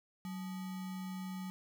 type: tone with sample-and-hold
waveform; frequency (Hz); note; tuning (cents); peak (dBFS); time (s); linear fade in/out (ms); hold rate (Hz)
sine; 186.7; F#3; +16; -39; 0.25-1.5; 0; 1050
effects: none